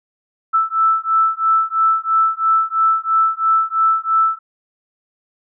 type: beating tone pair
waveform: sine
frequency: 1318.5 / 1321.5 Hz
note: E6 / E6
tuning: 0 / +4 cents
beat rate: 3 Hz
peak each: -16 dBFS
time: 0.53-4.39 s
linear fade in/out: 20 ms
effects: none